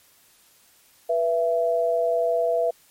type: tone pair together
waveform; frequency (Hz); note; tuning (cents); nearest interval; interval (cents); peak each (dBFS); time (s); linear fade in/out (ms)
sine; 489.7 / 668; B4 / E5; -15 / +23; perfect fourth; 538; -23 / -21; 1.09-2.71; 10
effects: white hiss -57 dBFS RMS until 2.9 s + MP3 64 kbps